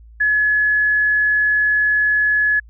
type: tone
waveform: sine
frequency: 1700 Hz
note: G#6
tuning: 40 cents sharp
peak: -13 dBFS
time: 0.2-2.6 s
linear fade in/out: 10 ms
effects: added 56 Hz sine -40 dBFS peak until 2.69 s